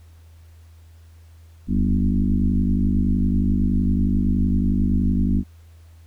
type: tone with frequency modulation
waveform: sine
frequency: 130.81 Hz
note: C3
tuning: in tune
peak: -16 dBFS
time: 1.67-5.44 s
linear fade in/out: 50 ms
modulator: 50.8 Hz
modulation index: 2.6
effects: added 82 Hz sine -44 dBFS peak until 6.06 s + pink hiss -60 dBFS RMS until 6.06 s